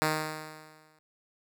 5% pulse tone with exponential decay, 155.4 Hz, D#3, 2 cents flat, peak -12 dBFS, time 0.02-0.99 s, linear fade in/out 0 ms, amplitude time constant 210 ms, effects none

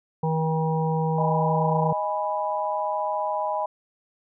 harmonic tone, 159.8 Hz, D#3, 47 cents sharp, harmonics 1 / 3 / 5 / 6, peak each -23 / -28 / -30 / -31 dBFS, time 0.23-1.93 s, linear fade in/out 5 ms
sine chord, G# minor, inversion second, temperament equal with one note detuned, 622.3 / 826.8 / 987.8 Hz, D#5 / G#5 / B5, 0 / -8 / 0 cents, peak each -28 dBFS, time 1.18-3.66 s, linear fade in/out 5 ms
effects none

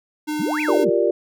square tone, 303.1 Hz, D#4, 45 cents flat, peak -23 dBFS, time 0.27-0.85 s, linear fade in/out 20 ms
sine exponential two-way sweep, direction up then down, 149.3 to 2712 to 149.3 Hz, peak -23 dBFS, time 0.39-0.9 s, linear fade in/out 10 ms, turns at 0.61 s
sine chord, G minor seventh, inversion third, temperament equal, 349.2 / 392 / 466.2 / 587.3 Hz, F4 / G4 / Bb4 / D5, 0 / 0 / 0 / 0 cents, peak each -21 dBFS, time 0.68-1.11 s, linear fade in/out 5 ms
effects none

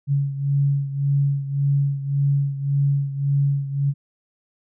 sine beating tone pair, 139.9 / 141.7 Hz, C#3 / C#3, +16 / +38 cents, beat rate 1.8 Hz, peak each -19 / -24 dBFS, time 0.07-3.94 s, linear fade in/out 50 ms, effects none

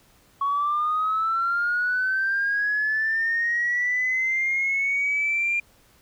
sine linear sweep, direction up, 1108.7 to 2400 Hz, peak -20 dBFS, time 0.41-5.6 s, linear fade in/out 5 ms, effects tanh soft clip ceiling -16 dBFS + pink hiss -58 dBFS RMS until 6.01 s

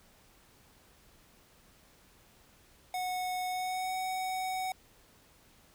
square tone with pitch glide, 734 to 748.6 Hz, F#5 to F#5, -14 to +20 cents, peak -33 dBFS, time 2.94-4.72 s, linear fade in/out 2 ms, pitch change +34 cents, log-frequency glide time 3.48-3.95 s, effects pink hiss -62 dBFS RMS until 5.74 s

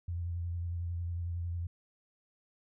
sine tone with vibrato, 86.1 Hz, F2, 24 cents flat, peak -33 dBFS, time 0.08-1.67 s, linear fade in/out 5 ms, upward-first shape triangle, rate 11 Hz, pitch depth 36 cents each way, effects none

